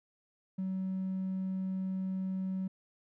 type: tone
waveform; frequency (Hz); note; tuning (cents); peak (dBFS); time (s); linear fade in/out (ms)
triangle; 188.7; F#3; +34; -29; 0.58-2.68; 10
effects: tanh soft clip ceiling -28 dBFS